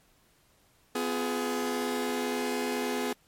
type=chord; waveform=sawtooth; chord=F diminished; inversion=second; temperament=just; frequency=251.4 / 349.2 / 419.1 Hz; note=Cb4 / F4 / Ab4; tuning=+31 / 0 / +16 cents; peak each=-28 / -33 / -28 dBFS; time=0.95-3.13 s; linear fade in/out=5 ms; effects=pink hiss -65 dBFS RMS until 3.27 s + MP3 64 kbps